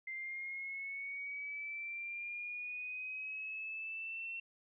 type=linear sweep; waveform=sine; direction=up; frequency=2083 to 2713 Hz; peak=-40 dBFS; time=0.07-4.4 s; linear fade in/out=5 ms; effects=none